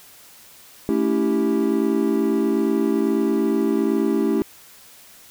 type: chord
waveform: triangle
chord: A dominant seventh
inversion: none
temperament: equal with one note detuned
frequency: 220 / 281.4 / 329.6 / 392 Hz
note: A3 / C#4 / E4 / G4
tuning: 0 / +26 / 0 / 0 cents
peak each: -21 dBFS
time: 0.89-4.42 s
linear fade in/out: 0 ms
effects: white hiss -47 dBFS RMS until 5.3 s